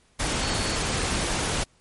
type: tone in noise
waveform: sine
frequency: 4418 Hz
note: C#8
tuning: 7 cents flat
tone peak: -34 dBFS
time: 0.42-0.76 s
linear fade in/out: 10 ms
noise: pink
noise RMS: -26 dBFS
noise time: 0.19-1.64 s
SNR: -11 dB
effects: pink hiss -62 dBFS RMS until 1.8 s + MP3 48 kbps